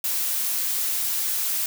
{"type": "noise", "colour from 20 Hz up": "blue", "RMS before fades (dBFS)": -25, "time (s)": [0.04, 1.66], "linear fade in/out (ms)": 2, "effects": []}